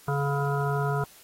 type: harmonic tone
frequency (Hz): 141.3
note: C#3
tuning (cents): +34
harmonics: 1 / 3 / 5 / 7 / 9 / 10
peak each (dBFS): -26 / -31 / -33 / -34 / -36 / -36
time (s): 0.08-1.04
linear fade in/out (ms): 2
effects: white hiss -53 dBFS RMS until 1.23 s + AAC 48 kbps